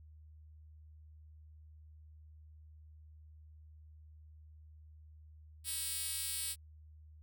5% pulse tone with high-pass filter, 321.4 Hz, E4, 44 cents flat, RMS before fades -39 dBFS, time 5.64-6.56 s, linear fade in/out 50 ms, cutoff 7300 Hz, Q 0.74, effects added 77 Hz sine -54 dBFS peak until 7.22 s

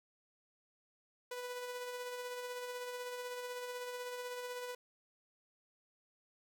sawtooth tone with tremolo, 493.9 Hz, B4, in tune, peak -36 dBFS, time 1.31-4.75 s, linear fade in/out 5 ms, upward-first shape sine, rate 16 Hz, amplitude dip 35%, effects none

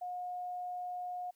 sine tone, 720 Hz, F#5, 47 cents flat, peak -37 dBFS, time 0.01-1.31 s, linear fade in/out 10 ms, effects white hiss -75 dBFS RMS until 1.35 s

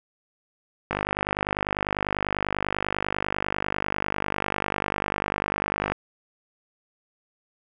click train, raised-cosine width 0.5 ms, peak -9 dBFS, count 252, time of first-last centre 0.91-5.92 s, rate 50.1 Hz, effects none

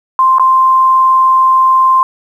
sine tone with dropouts, 1046.5 Hz, C6, in tune, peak -5 dBFS, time 0.19-2.03 s, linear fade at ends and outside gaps 1 ms, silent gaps 0.384-0.396 s, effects 7-bit

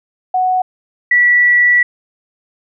sine tone pair in turn, 740 / 1950.6 Hz, F#5 / B6, 0 / -22 cents, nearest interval octave + perfect fourth, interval 1678 cents, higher second, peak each -11 / -7 dBFS, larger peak second, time 0.34-0.62 / 1.11-1.83 s, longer second, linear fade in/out 5 ms, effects none

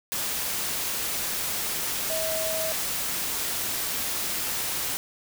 sine tone in noise, 640 Hz, D#5, 49 cents sharp, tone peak -29 dBFS, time 2.1-2.72 s, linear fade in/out 0 ms, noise white, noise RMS -29 dBFS, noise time 0.12-4.97 s, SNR -3 dB, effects none

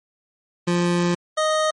25% pulse tone pair in turn, 174.61 / 622.2 Hz, F3 / D#5, 0 / 0 cents, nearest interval octave + minor seventh, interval 2200 cents, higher second, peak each -14 dBFS, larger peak neither, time 0.67-1.15 / 1.37-1.71 s, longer first, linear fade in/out 10 ms, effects low-pass 9000 Hz 12 dB/octave + MP3 48 kbps

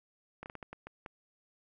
slowing click train, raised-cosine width 0.5 ms, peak -28 dBFS, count 8, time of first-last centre 0.43-1.062 s, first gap 29 ms, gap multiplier 1.37, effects none

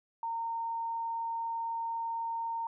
sine tone, 918 Hz, A#5, 27 cents flat, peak -32 dBFS, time 0.23-2.67 s, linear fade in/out 2 ms, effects none

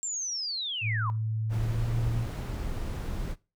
sine linear sweep, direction down, 7459 to 942 Hz, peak -30 dBFS, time 0.03-1.1 s, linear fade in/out 0 ms
sine tone with pitch glide, 110 to 115.87 Hz, A2 to A#2, 0 to -10 cents, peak -27 dBFS, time 0.81-2.27 s, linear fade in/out 50 ms, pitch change +90 cents, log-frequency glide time 1.48-1.93 s
brown noise, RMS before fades -33 dBFS, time 1.49-3.36 s, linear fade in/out 50 ms
effects noise-tail reverb RT60 0.3 s tail -21 dB re dry

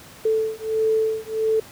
sine beating tone pair, 439.5 / 441 Hz, A4 / A4, -2 / +4 cents, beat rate 1.5 Hz, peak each -22 dBFS, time 0.25-1.6 s, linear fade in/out 5 ms, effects pink hiss -44 dBFS RMS until 1.71 s + high-pass 80 Hz 12 dB/octave

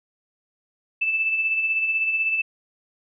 sine tone with tremolo, 2637 Hz, E7, in tune, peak -18 dBFS, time 1.01-2.42 s, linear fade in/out 10 ms, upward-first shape sine, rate 16 Hz, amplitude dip 45%, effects none

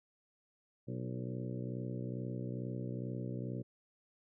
harmonic tone with a mistuned harmonic, 62.3 Hz, B1, 16 cents sharp, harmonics 2 / 3 / 4 / 5 / 6 / 7 / 8 / 9, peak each -40 / -44 / -46 / -48 / -50 / -51 / -52 / -53 dBFS, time 0.87-3.63 s, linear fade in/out 20 ms, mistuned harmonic 6, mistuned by -37 cents, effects none

